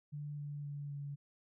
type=tone with pitch steps; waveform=sine; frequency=146.83 / 145.4 / 143.97 / 142.57 Hz; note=D3 / D3 / D3 / C#3; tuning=0 / -17 / -34 / +49 cents; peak=-40 dBFS; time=0.12-1.16 s; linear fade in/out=20 ms; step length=260 ms; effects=none